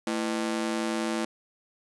sawtooth ring-modulated tone, 278.2 Hz, C#4, 6 cents sharp, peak -20 dBFS, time 0.07-1.25 s, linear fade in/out 2 ms, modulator 55.6 Hz, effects resampled to 24000 Hz

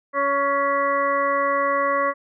harmonic tone, 280 Hz, C#4, 18 cents sharp, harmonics 1 / 2 / 4 / 5 / 6 / 7, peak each -33 / -23 / -21 / -33 / -33 / -27 dBFS, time 0.13-2.14 s, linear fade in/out 50 ms, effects none

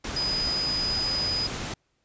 sine tone in noise, 4978 Hz, D#8, in tune, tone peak -25 dBFS, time 0.16-1.47 s, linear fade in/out 5 ms, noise pink, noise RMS -33 dBFS, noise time 0.04-1.74 s, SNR +5 dB, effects pink hiss -72 dBFS RMS until 2.04 s + resampled to 16000 Hz

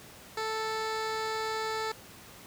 15% pulse tone with low-pass filter, 440 Hz, A4, in tune, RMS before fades -33 dBFS, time 0.37-1.92 s, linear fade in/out 5 ms, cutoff 5500 Hz, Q 1.2, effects pink hiss -50 dBFS RMS until 2.46 s + high-pass 80 Hz 12 dB/octave

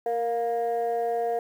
sine tone pair together, 466.2 / 704.1 Hz, A#4 / F5, 0 / +14 cents, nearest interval perfect fifth, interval 714 cents, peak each -25 dBFS, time 0.06-1.39 s, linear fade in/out 2 ms, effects tanh soft clip ceiling -20 dBFS + 9-bit

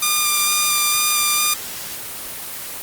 5% pulse tone with vibrato, 1200 Hz, D6, 37 cents sharp, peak -4 dBFS, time 0.02-1.54 s, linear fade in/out 5 ms, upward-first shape square, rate 2.2 Hz, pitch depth 10 cents each way, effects white hiss -30 dBFS RMS until 2.82 s + Opus 24 kbps

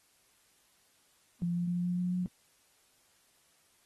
sine tone with pitch steps, 173 / 174.51 / 176.02 / 177.56 / 179.1 / 180.66 Hz, F3 / F3 / F3 / F3 / F3 / F#3, -16 / -1 / +14 / +29 / +44 / -41 cents, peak -29 dBFS, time 1.42-2.26 s, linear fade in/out 0 ms, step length 140 ms, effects white hiss -68 dBFS RMS until 3.85 s + AAC 32 kbps

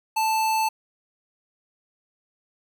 square tone, 880 Hz, A5, in tune, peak -21 dBFS, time 0.16-0.69 s, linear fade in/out 10 ms, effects none

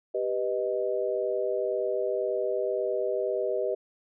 sine chord, G augmented, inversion none, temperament equal, 392 / 493.9 / 622.3 Hz, G4 / B4 / D#5, 0 / 0 / 0 cents, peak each -30 dBFS, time 0.14-3.75 s, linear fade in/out 10 ms, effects none

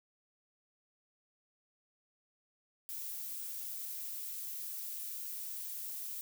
violet noise, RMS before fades -42 dBFS, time 2.89-6.21 s, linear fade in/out 0 ms, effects none

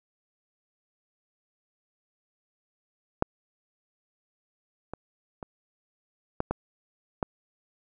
clicks, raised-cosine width 1 ms, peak -7 / -21 / -23 / -12 / -13 / -12 dBFS, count 6, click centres 3.224 / 4.936 / 5.428 / 6.404 / 6.51 / 7.228 s, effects none

